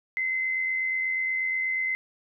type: tone with amplitude modulation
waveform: sine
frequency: 2057 Hz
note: C7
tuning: 30 cents flat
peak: -23 dBFS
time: 0.17-1.95 s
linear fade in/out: 0 ms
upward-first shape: sine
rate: 88.3 Hz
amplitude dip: 35%
effects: none